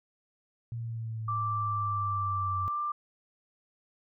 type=linear sweep; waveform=sine; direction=down; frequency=117 to 93 Hz; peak=-33 dBFS; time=0.72-2.68 s; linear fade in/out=0 ms
type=tone with pitch glide; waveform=sine; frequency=1172 to 1185.6 Hz; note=D6 to D6; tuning=-4 to +16 cents; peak=-29 dBFS; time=1.28-2.92 s; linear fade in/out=5 ms; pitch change=+20 cents; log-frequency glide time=2.62-2.8 s
effects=none